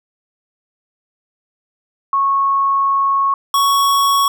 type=tone pair in turn; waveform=sine / square; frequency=1100 / 1112.8 Hz; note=C#6 / C#6; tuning=-14 / +6 cents; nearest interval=unison; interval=20 cents; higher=second; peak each=-12 dBFS; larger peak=neither; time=2.13-3.34 / 3.54-4.28 s; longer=first; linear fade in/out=2 ms; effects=none